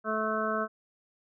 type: harmonic tone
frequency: 217.6 Hz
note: A3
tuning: 19 cents flat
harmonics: 1 / 2 / 3 / 5 / 6 / 7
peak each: -35 / -35 / -33 / -35 / -33 / -36 dBFS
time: 0.04-0.68 s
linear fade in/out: 50 ms
effects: none